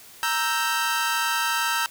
sawtooth chord, E diminished, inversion second, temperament equal, 932.3 / 1318.5 / 1568 Hz, Bb5 / E6 / G6, 0 / 0 / 0 cents, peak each -23 dBFS, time 0.23-1.86 s, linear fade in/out 0 ms, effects white hiss -47 dBFS RMS until 1.9 s

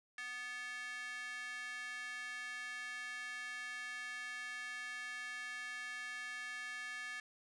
square tone with high-pass filter, 246.9 Hz, B3, in tune, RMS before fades -45 dBFS, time 0.18-7.2 s, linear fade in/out 2 ms, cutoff 1800 Hz, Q 4.2, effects resampled to 22050 Hz

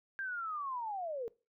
sine linear sweep, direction down, 1606 to 440 Hz, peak -36 dBFS, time 0.19-1.28 s, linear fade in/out 0 ms, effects noise-tail reverb RT60 0.3 s tail -21 dB re dry

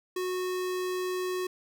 square tone, 366.7 Hz, F#4, 15 cents flat, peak -30 dBFS, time 0.16-1.47 s, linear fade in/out 5 ms, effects none

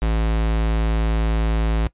square tone, 55 Hz, A1, in tune, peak -18 dBFS, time 0.02-1.87 s, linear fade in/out 0 ms, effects noise-tail reverb RT60 0.1 s tail -19 dB re dry + resampled to 8000 Hz

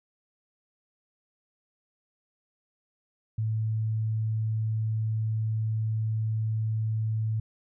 sine tone, 110 Hz, A2, in tune, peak -25 dBFS, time 3.38-7.4 s, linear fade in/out 5 ms, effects none

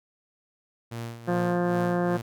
sawtooth tone with tremolo, 116.54 Hz, A#2, in tune, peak -28 dBFS, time 0.91-2.22 s, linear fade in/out 10 ms, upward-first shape sine, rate 2.5 Hz, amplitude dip 70%
harmonic tone, 175.9 Hz, F3, 13 cents sharp, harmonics 1 / 2 / 3 / 4 / 5 / 6 / 7 / 8 / 9 / 10, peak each -26 / -28 / -30 / -32 / -40 / -38 / -41 / -44 / -39 / -45 dBFS, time 1.27-2.18 s, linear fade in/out 20 ms
effects none

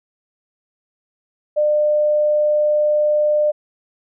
sine tone, 600 Hz, D5, 37 cents sharp, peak -13 dBFS, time 1.56-3.52 s, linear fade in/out 20 ms, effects none

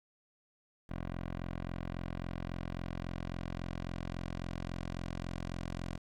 10% pulse tone with low-pass filter sweep, 43.65 Hz, F1, in tune, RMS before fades -40 dBFS, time 0.89-5.98 s, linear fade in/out 10 ms, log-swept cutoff 2300 to 7400 Hz, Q 0.73, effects 10-bit

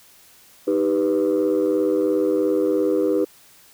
sine chord, Eb augmented, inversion none, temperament equal with one note detuned, 311.1 / 394 / 493.9 Hz, Eb4 / G4 / B4, 0 / +9 / 0 cents, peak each -20 dBFS, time 0.67-3.25 s, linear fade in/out 10 ms, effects tanh soft clip ceiling -12 dBFS + white hiss -51 dBFS RMS until 3.73 s

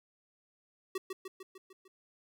square tone with echo, 380 Hz, F#4, 46 cents sharp, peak -33 dBFS, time 0.95-0.98 s, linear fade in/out 5 ms, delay 150 ms, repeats 6, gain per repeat -4 dB, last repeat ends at 1.88 s, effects none

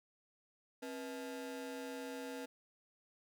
35% pulse ring-modulated tone, 377.3 Hz, F#4, 34 cents sharp, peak -38 dBFS, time 0.82-2.46 s, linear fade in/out 10 ms, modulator 109 Hz, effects none

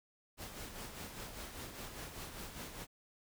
pink noise with tremolo, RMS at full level -45 dBFS, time 0.37-2.87 s, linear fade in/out 50 ms, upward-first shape sine, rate 5 Hz, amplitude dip 50%, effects none

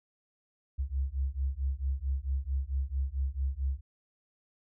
sine beating tone pair, 65.41 / 69.91 Hz, C2 / C#2, 0 / +15 cents, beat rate 4.5 Hz, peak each -32 / -32 dBFS, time 0.78-3.81 s, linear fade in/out 20 ms, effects none

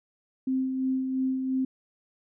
sine tone with tremolo, 261.6 Hz, C4, in tune, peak -23 dBFS, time 0.47-1.65 s, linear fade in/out 5 ms, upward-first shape sine, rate 2.9 Hz, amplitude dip 40%, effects none

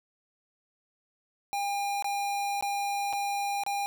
square tone with dropouts, 805 Hz, G5, 46 cents sharp, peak -29 dBFS, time 1.53-3.86 s, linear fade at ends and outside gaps 0 ms, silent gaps 2.024-2.044 / 2.61-2.625 / 3.128-3.133 / 3.636-3.664 s, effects none

